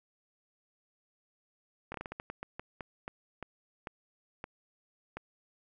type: slowing click train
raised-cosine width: 0.5 ms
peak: -24 dBFS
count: 16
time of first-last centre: 1.92-5.17 s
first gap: 23 ms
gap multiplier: 1.28
effects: none